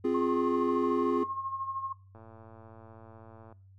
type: chord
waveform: triangle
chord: F minor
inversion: second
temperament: equal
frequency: 261.6 / 349.2 / 415.3 Hz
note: C4 / F4 / Ab4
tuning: 0 / 0 / 0 cents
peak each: -28 dBFS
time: 0.04-1.24 s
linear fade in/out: 10 ms
type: tone with tremolo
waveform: sine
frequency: 1075 Hz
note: C6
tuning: 47 cents sharp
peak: -30 dBFS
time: 0.14-1.93 s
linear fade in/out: 10 ms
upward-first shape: sine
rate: 13 Hz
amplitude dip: 60%
type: click train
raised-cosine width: 1 ms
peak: -38 dBFS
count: 155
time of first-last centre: 2.15-3.525 s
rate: 112 Hz
effects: noise-tail reverb RT60 0.4 s tail -20 dB re dry + added 96 Hz sine -53 dBFS peak until 3.78 s